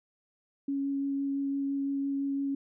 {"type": "tone with vibrato", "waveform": "sine", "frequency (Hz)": 277.2, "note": "C#4", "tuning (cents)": 0, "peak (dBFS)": -28, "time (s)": [0.68, 2.55], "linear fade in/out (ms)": 5, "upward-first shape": "sine", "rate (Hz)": 5.9, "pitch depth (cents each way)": 8, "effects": []}